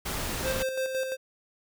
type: noise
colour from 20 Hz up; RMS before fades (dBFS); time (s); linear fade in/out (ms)
pink; -32; 0.05-0.63; 10
type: tone with tremolo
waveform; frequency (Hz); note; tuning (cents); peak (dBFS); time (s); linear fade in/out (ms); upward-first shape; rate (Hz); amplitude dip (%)
square; 524; C5; +2; -27; 0.43-1.17; 50; square; 5.8; 45
effects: none